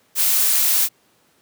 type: noise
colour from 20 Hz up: blue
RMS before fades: -17 dBFS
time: 0.15-0.89 s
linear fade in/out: 50 ms
effects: pink hiss -59 dBFS RMS until 1.41 s + high-pass 150 Hz 12 dB/octave